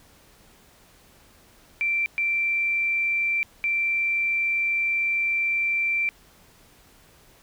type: tone bursts at uneven times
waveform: sine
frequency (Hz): 2349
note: D7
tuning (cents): 0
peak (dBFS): -21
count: 3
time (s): 1.81-2.06 / 2.18-3.43 / 3.64-6.09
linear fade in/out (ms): 0
effects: pink hiss -55 dBFS RMS until 7.42 s